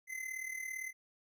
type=tone with amplitude modulation; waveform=square; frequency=2052 Hz; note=C7; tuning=34 cents flat; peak=-37 dBFS; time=0.07-0.93 s; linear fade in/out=50 ms; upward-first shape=sine; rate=37.7 Hz; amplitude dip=70%; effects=none